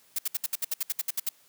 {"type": "noise bursts", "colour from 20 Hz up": "blue", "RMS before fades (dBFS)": -28, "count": 13, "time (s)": [0.16, 1.291], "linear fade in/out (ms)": 5, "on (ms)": 27, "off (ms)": 65, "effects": ["white hiss -61 dBFS RMS until 1.48 s", "high-pass 100 Hz 12 dB/octave"]}